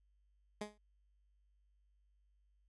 15% pulse tone with exponential decay, 209.5 Hz, G#3, 15 cents sharp, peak -31 dBFS, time 0.61-0.78 s, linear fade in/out 5 ms, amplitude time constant 36 ms, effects added 50 Hz sine -70 dBFS peak until 2.68 s + resampled to 24000 Hz

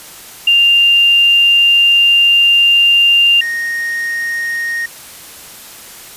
sine / triangle tone pair in turn, 2794 / 1859.4 Hz, F7 / A#6, 0 / -5 cents, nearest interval perfect fifth, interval 705 cents, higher first, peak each -6 / -14 dBFS, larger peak first, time 0.47-3.41 / 3.41-4.86 s, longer first, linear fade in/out 5 ms, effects white hiss -34 dBFS RMS until 6.16 s + resampled to 32000 Hz

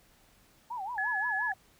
sine tone with vibrato, 868 Hz, A5, 24 cents flat, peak -34 dBFS, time 0.7-1.54 s, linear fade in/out 10 ms, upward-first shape sine, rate 5.7 Hz, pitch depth 240 cents each way
sine tone, 1700 Hz, G#6, 40 cents sharp, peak -29 dBFS, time 0.98-1.52 s, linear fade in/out 2 ms
effects pink hiss -63 dBFS RMS until 1.79 s

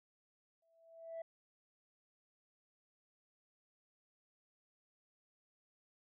sine tone with exponential growth, 659.3 Hz, E5, in tune, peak -38 dBFS, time 0.62-1.22 s, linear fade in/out 5 ms, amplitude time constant 130 ms, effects tanh soft clip ceiling -40 dBFS

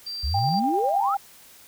sine tone, 4699 Hz, D8, in tune, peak -30 dBFS, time 0.06-0.6 s, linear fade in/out 10 ms
sine exponential sweep, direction up, 62.3 to 1396.9 Hz, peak -23 dBFS, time 0.23-1.15 s, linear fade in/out 10 ms
sine tone with tremolo, 796 Hz, G5, 26 cents sharp, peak -21 dBFS, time 0.34-1.17 s, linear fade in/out 5 ms, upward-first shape square, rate 10 Hz, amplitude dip 25%
effects white hiss -50 dBFS RMS until 1.67 s

